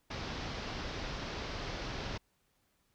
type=low-pass noise; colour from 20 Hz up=pink; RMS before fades=-40 dBFS; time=0.1-2.18 s; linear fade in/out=10 ms; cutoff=5600 Hz; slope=48 dB/octave; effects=pink hiss -75 dBFS RMS until 2.94 s